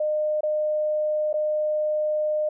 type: tone with dropouts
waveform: sine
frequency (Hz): 609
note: D#5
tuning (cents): -37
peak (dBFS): -21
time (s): 0-2.49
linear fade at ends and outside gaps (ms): 5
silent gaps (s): 0.408-0.432 / 1.329-1.339
effects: none